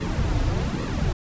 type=noise with flanger; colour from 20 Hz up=brown; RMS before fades=-24 dBFS; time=0-1.13 s; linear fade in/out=10 ms; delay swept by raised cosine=1.3 to 5.2 ms; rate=1.2 Hz; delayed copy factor=-0.85; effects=resampled to 16000 Hz